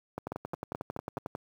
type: two click trains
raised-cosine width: 1 ms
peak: -21 / -21 dBFS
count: 5 / 14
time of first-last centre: 0.32-1.178 / 0.18-1.351 s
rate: 4.66 / 11.1 Hz
effects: high-pass 80 Hz 12 dB/octave + 9-bit